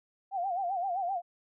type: tone with vibrato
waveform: sine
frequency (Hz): 740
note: F#5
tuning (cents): 0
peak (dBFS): -29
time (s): 0.31-1.22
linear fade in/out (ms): 50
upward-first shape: sine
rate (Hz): 7.7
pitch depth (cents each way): 130
effects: none